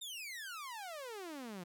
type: exponential sweep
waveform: sawtooth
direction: down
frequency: 3729 to 168.9 Hz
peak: -40 dBFS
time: 0.01-1.64 s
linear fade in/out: 10 ms
effects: none